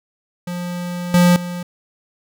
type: tone with level steps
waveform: square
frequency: 176.5 Hz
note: F3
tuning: 19 cents sharp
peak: -24 / -10 / -25 dBFS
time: 0.47-1.63 s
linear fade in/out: 5 ms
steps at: 1.14 / 1.36 s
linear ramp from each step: 2 ms
effects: none